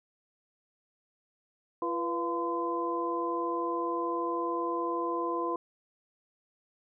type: tone cluster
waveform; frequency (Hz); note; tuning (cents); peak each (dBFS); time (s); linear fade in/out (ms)
sine; 341.3 / 490.7 / 691 / 1024; F4 / B4 / F5 / C6; -40 / -11 / -19 / -38; -33 / -36 / -40 / -32; 1.82-5.56; 2
effects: none